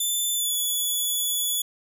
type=tone with pitch glide; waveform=10% pulse; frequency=3520 to 3418 Hz; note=A7 to G#7; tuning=0 to +49 cents; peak=-16 dBFS; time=0-1.62 s; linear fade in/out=5 ms; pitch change=-51 cents; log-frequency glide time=0.35-0.53 s; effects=none